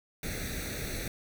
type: noise with comb filter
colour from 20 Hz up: pink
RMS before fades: -36 dBFS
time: 0.23-1.08 s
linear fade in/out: 2 ms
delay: 0.49 ms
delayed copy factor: +0.85
effects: none